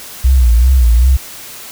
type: tone with vibrato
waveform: sine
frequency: 61.2 Hz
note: B1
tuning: 15 cents flat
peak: -5 dBFS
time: 0.24-1.17 s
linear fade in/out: 10 ms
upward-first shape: sine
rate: 2.6 Hz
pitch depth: 130 cents each way
effects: white hiss -31 dBFS RMS until 1.71 s